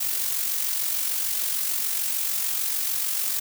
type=noise with amplitude modulation; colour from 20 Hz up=blue; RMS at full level=-24 dBFS; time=0-3.4 s; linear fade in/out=10 ms; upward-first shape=sine; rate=46.7 Hz; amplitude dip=45%; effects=none